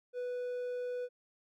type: tone with hard clipping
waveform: triangle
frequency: 493.9 Hz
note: B4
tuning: in tune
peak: -36 dBFS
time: 0.13-1.09 s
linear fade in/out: 50 ms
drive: 6 dB
effects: none